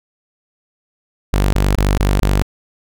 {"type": "tone bursts", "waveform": "sawtooth", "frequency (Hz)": 49, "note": "G1", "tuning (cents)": 0, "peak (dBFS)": -8, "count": 5, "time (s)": [1.33, 2.422], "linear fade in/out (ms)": 0, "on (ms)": 200, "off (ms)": 23, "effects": []}